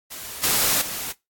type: noise with level steps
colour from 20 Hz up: white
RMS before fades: -35 / -20 / -30 dBFS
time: 0.1-1.13 s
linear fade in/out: 20 ms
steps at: 0.43 / 0.81 s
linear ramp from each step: 10 ms
effects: noise-tail reverb RT60 0.2 s tail -21 dB re dry + AAC 64 kbps